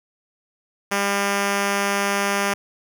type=tone; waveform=5% pulse; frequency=200 Hz; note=G3; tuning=35 cents sharp; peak=-8 dBFS; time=0.91-2.54 s; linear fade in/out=10 ms; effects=none